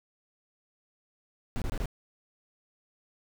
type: noise bursts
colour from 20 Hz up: brown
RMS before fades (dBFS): -31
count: 4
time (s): 1.56-1.857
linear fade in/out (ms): 0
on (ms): 57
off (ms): 23
effects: none